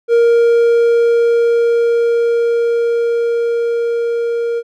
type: tone with level ramp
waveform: triangle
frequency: 467.9 Hz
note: A#4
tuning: 6 cents sharp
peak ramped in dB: -5 to -13 dBFS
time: 0.08-4.63 s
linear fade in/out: 50 ms
effects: none